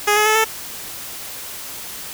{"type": "tone with pitch steps", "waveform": "10% pulse", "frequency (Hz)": [415.3, 424, 432.9, 442], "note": ["G#4", "G#4", "A4", "A4"], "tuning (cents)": [0, 36, -28, 8], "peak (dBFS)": -5, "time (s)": [0.07, 0.446], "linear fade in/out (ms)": 10, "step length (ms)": 94, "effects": ["white hiss -32 dBFS RMS until 2.13 s"]}